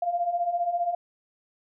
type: beating tone pair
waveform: sine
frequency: 684 / 699 Hz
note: F5 / F5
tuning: -36 / +1 cents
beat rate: 15 Hz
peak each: -30 / -25 dBFS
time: 0.02-0.95 s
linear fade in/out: 5 ms
effects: none